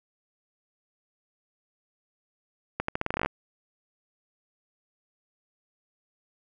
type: accelerating click train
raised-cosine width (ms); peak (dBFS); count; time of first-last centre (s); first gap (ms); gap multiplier
0.5; -12; 13; 2.8-3.26; 84; 0.84
effects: none